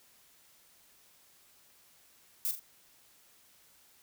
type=noise with echo; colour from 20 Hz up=violet; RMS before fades=-32 dBFS; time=2.45-2.51 s; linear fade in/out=0 ms; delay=42 ms; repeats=2; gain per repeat=-8 dB; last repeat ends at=2.594 s; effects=white hiss -63 dBFS RMS until 4.02 s